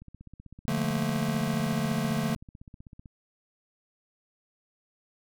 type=click train; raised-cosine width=5 ms; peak=-34 dBFS; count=49; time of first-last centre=0.02-3.058 s; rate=15.8 Hz
type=chord; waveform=square; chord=Bb major seventh; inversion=first; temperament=just; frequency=145.68 / 174.81 / 218.5 / 233.1 Hz; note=D3 / F3 / A3 / Bb3; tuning=-14 / +2 / -12 / 0 cents; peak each=-32 / -34 / -31 / -35 dBFS; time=0.68-2.35 s; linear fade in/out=0 ms
effects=none